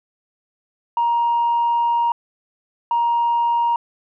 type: tone pair in turn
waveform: sine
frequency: 941 / 941 Hz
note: A#5 / A#5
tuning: +16 / +16 cents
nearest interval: unison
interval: 0 cents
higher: neither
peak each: -14 dBFS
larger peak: neither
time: 0.97-2.12 / 2.91-3.76 s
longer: first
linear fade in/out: 2 ms
effects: tanh soft clip ceiling -12 dBFS